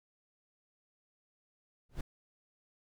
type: noise with exponential growth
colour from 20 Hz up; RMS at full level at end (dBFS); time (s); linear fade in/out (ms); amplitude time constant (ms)
brown; -32; 1.89-2.01; 5; 26
effects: none